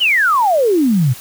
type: exponential sweep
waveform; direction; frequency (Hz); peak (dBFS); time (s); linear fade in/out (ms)
sine; down; 3127 to 116.2; -10; 0-1.14; 20
effects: white hiss -35 dBFS RMS until 1.2 s